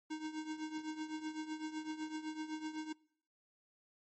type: tone with tremolo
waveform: square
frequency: 311.1 Hz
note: D#4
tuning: in tune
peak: -38 dBFS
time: 0.1-2.93 s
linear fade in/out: 10 ms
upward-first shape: triangle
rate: 7.9 Hz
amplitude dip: 80%
effects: noise-tail reverb RT60 0.7 s tail -26 dB re dry + MP3 32 kbps